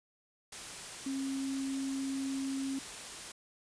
sine tone in noise, 270 Hz, C#4, 45 cents flat, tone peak -33 dBFS, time 1.06-2.79 s, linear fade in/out 5 ms, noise white, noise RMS -44 dBFS, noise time 0.52-3.32 s, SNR +8 dB, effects resampled to 22050 Hz

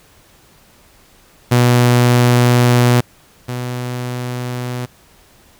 sawtooth tone pair in turn, 122.2 / 123.83 Hz, B2 / B2, -18 / +5 cents, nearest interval unison, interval 23 cents, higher second, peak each -5 / -17 dBFS, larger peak first, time 1.51-3.01 / 3.48-4.86 s, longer first, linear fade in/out 10 ms, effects pink hiss -49 dBFS RMS until 5.59 s

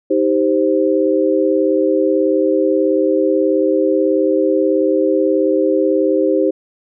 sine chord, C minor, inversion first, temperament just, 314 / 392.4 / 523.3 Hz, Eb4 / G4 / C5, +16 / +2 / 0 cents, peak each -16 dBFS, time 0.1-6.51 s, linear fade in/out 10 ms, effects none

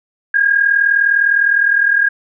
sine tone pair together, 1621.4 / 1661.2 Hz, G#6 / G#6, -42 / 0 cents, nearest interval unison, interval 42 cents, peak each -11 / -16 dBFS, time 0.34-2.09 s, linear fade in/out 5 ms, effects none

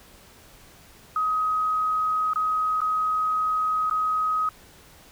sine tone with dropouts, 1262 Hz, D#6, 24 cents sharp, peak -21 dBFS, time 1.16-4.49 s, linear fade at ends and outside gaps 2 ms, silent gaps 2.334-2.358 / 2.806-2.816 / 3.898-3.91 s, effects pink hiss -51 dBFS RMS until 5.11 s

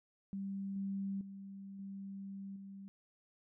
sine tone with level steps, 196 Hz, G3, in tune, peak -38 / -36 / -46 / -43 / -47 dBFS, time 0.33-2.88 s, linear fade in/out 0 ms, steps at 0.76 / 1.21 / 1.79 / 2.56 s, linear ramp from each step 2 ms, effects none

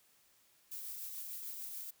violet noise with tremolo, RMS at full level -43 dBFS, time 0.71-1.91 s, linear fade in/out 10 ms, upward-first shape triangle, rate 6.8 Hz, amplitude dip 35%, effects white hiss -69 dBFS RMS until 2 s

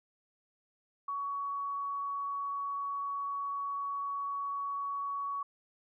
sine tone, 1123 Hz, C#6, 22 cents sharp, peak -33 dBFS, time 1.08-5.43 s, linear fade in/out 5 ms, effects none

